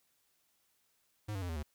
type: tone with pitch steps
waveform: square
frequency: 105.5 / 96.74 / 88.71 / 81.35 / 74.6 Hz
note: G#2 / G2 / F2 / E2 / D2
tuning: +28 / -22 / +28 / -22 / +28 cents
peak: -37 dBFS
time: 1.28-1.63 s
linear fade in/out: 10 ms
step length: 70 ms
effects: white hiss -75 dBFS RMS until 1.74 s